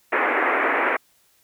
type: band-pass noise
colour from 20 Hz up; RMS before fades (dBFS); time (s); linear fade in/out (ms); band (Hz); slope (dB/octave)
white; -21; 0.12-0.97; 10; 270 to 2200; 48
effects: white hiss -61 dBFS RMS until 1.43 s